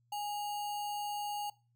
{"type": "tone with sample-and-hold", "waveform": "sine", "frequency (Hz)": 825, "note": "G#5", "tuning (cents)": -12, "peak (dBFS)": -35, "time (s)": [0.12, 1.5], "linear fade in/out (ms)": 5, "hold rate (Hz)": 3675, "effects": ["noise-tail reverb RT60 0.3 s tail -21 dB re dry", "added 119 Hz sine -70 dBFS peak until 1.75 s"]}